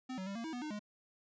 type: tone with pitch steps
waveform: square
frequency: 256.9 / 188.1 / 197.6 / 231.2 / 321 / 245.4 / 305.1 / 208.5 Hz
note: C4 / F#3 / G3 / A#3 / E4 / B3 / D#4 / G#3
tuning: -32 / +29 / +14 / -14 / -46 / -11 / -34 / +7 cents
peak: -40 dBFS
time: 0.09-0.794 s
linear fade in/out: 10 ms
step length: 88 ms
effects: resampled to 16000 Hz